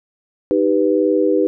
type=chord; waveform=sine; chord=Eb augmented; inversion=none; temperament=equal; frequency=311.1 / 392 / 493.9 Hz; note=Eb4 / G4 / B4; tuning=0 / 0 / 0 cents; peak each=-17 dBFS; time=0.51-1.47 s; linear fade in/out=0 ms; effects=none